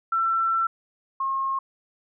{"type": "tone pair in turn", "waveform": "sine", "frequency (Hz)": [1343, 1077], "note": ["E6", "C6"], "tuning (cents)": [32, 50], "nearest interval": "major third", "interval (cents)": 382, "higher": "first", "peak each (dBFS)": [-20, -23], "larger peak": "first", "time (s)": [[0.12, 0.67], [1.2, 1.59]], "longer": "first", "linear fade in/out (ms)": 5, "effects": []}